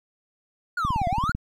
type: exponential two-way sweep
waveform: triangle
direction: down then up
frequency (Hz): 1480 to 667 to 1480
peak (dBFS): -21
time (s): 0.77-1.32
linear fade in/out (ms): 5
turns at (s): 1.08
type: click train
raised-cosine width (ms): 5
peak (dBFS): -15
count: 10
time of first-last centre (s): 0.85-1.35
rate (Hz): 18
effects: MP3 96 kbps